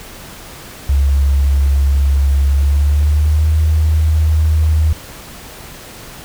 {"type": "tone with pitch glide", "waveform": "sine", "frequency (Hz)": [69.2, 78.12], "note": ["C#2", "D#2"], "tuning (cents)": [-2, 8], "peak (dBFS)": -9, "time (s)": [0.89, 4.93], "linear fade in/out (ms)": 5, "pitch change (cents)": 210, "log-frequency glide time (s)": [2.48, 3.52], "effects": ["pink hiss -34 dBFS RMS until 6.24 s"]}